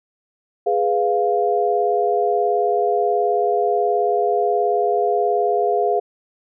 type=chord; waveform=sine; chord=F diminished; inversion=first; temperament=equal; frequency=415.3 / 493.9 / 698.5 Hz; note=Ab4 / Cb5 / F5; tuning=0 / 0 / 0 cents; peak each=-19 / -23 / -19 dBFS; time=0.66-6 s; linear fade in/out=10 ms; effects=none